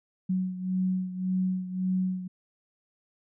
sine beating tone pair, 185 / 186.8 Hz, F#3 / F#3, 0 / +17 cents, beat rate 1.8 Hz, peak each -27 / -32 dBFS, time 0.29-2.28 s, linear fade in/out 10 ms, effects none

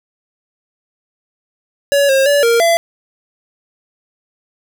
square tone with pitch steps, 565 / 537 / 574 / 465.9 / 675 Hz, C#5 / C5 / D5 / A#4 / E5, +33 / +45 / -40 / -1 / +41 cents, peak -10 dBFS, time 1.92-2.77 s, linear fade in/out 0 ms, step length 170 ms, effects none

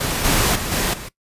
pink noise with level steps, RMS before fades -22 / -17 / -25 / -20 / -33 dBFS, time 0-1.09 s, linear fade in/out 10 ms, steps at 0.24 / 0.55 / 0.71 / 0.93 s, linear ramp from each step 10 ms, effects noise-tail reverb RT60 0.1 s tail -19 dB re dry + resampled to 32000 Hz

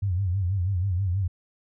sine tone with vibrato, 93.5 Hz, F#2, 19 cents sharp, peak -22 dBFS, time 0.02-1.28 s, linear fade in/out 10 ms, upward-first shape sine, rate 6.2 Hz, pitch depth 130 cents each way, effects none

